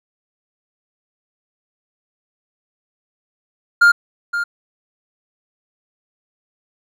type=tone with echo; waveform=triangle; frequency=1406 Hz; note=F6; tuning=11 cents sharp; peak=-5 dBFS; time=3.81-3.92 s; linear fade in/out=10 ms; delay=520 ms; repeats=1; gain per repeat=-11 dB; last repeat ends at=4.44 s; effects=none